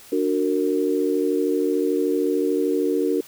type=chord; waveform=sine; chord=D augmented; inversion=none; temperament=just; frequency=293.7 / 367.1 / 458.9 Hz; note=D4 / F#4 / A#4; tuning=0 / -14 / -27 cents; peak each=-23 dBFS; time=0.12-3.21 s; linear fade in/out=5 ms; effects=white hiss -46 dBFS RMS until 3.27 s

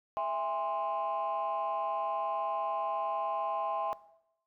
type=chord; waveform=sine; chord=E augmented; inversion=none; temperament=equal with one note detuned; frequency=659.3 / 815.4 / 1046.5 Hz; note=E5 / G#5 / B#5; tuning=0 / -32 / 0 cents; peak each=-33 dBFS; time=0.17-3.93 s; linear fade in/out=0 ms; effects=noise-tail reverb RT60 0.8 s tail -19 dB re dry + tanh soft clip ceiling -25 dBFS

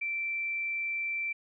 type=tone; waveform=sine; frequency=2341 Hz; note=D7; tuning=6 cents flat; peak=-30 dBFS; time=0.01-1.33 s; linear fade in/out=10 ms; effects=none

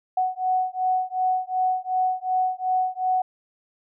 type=beating tone pair; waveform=sine; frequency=741 / 743.7 Hz; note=F#5 / F#5; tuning=+2 / +9 cents; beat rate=2.7 Hz; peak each=-24 dBFS; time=0.17-3.22 s; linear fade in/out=5 ms; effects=none

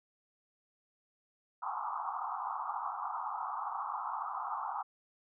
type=band-pass noise; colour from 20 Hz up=pink; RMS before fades=-38 dBFS; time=1.62-4.83 s; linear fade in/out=10 ms; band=760 to 1300 Hz; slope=96 dB/octave; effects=none

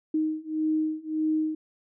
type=beating tone pair; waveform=sine; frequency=311.1 / 312.8 Hz; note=D#4 / D#4; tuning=0 / +9 cents; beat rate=1.7 Hz; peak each=-28 / -27 dBFS; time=0.14-1.55 s; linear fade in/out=5 ms; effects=none

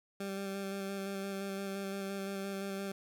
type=tone with vibrato; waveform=20% pulse; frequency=196 Hz; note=G3; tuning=in tune; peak=-32 dBFS; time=0.2-2.92 s; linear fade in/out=5 ms; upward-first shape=square; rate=5.8 Hz; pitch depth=13 cents each way; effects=none

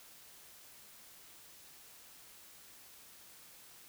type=silence; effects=white hiss -57 dBFS RMS until 3.88 s

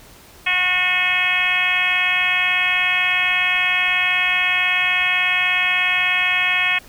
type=harmonic tone; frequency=363.7 Hz; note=F#4; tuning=30 cents flat; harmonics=2 / 3 / 4 / 5 / 6 / 7 / 8 / 9; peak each=-30 / -29 / -29 / -23 / -21 / -19 / -30 / -27 dBFS; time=0.46-6.79 s; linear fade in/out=10 ms; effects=pink hiss -45 dBFS RMS until 6.88 s

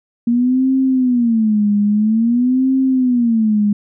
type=tone with vibrato; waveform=sine; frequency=233.1 Hz; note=A#3; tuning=in tune; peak=-11 dBFS; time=0.27-3.73 s; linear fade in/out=5 ms; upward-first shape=sine; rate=0.5 Hz; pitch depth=220 cents each way; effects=none

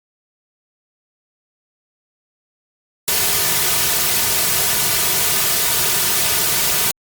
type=noise with comb filter; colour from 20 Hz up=white; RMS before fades=-17 dBFS; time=3.08-6.91 s; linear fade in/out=0 ms; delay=3.7 ms; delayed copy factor=-0.75; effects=Opus 48 kbps

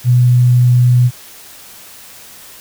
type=tone; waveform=sine; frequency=123.47 Hz; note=B2; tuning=in tune; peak=-6 dBFS; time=0.04-1.11 s; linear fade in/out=50 ms; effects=white hiss -37 dBFS RMS until 2.6 s

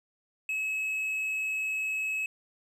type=tone; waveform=triangle; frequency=2575 Hz; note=E7; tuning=41 cents flat; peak=-27 dBFS; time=0.49-2.26 s; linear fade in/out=2 ms; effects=none

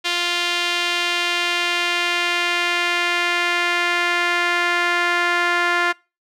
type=tone with band-pass filter sweep; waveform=sawtooth; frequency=349.2 Hz; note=F4; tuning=in tune; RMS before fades=-20 dBFS; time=0.04-5.93 s; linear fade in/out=20 ms; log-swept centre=3200 to 1700 Hz; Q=1.7; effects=noise-tail reverb RT60 0.3 s tail -25 dB re dry

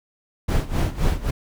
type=noise with tremolo; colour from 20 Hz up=brown; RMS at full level=-18 dBFS; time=0.48-1.31 s; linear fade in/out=10 ms; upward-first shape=sine; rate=3.8 Hz; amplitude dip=85%; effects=none

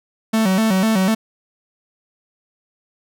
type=tone with vibrato; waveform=45% pulse; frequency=204.4 Hz; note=G#3; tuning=27 cents flat; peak=-14 dBFS; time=0.33-1.15 s; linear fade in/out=10 ms; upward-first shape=square; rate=4 Hz; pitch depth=140 cents each way; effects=none

